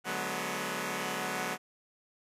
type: chord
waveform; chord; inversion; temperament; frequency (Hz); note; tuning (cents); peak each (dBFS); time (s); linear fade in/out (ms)
5% pulse; G# half-diminished seventh; second; equal with one note detuned; 146.83 / 185 / 211.5 / 246.9; D3 / F#3 / G#3 / B3; 0 / 0 / +32 / 0; -30 / -26 / -27 / -26; 0.04-1.58; 50
effects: resampled to 32000 Hz